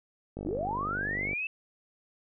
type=click train; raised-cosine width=2 ms; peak=-24 dBFS; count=49; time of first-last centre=0.37-1.332 s; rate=49.9 Hz
type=linear sweep; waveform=sine; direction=up; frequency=273.8 to 2670 Hz; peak=-30 dBFS; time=0.46-1.47 s; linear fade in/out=2 ms
effects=none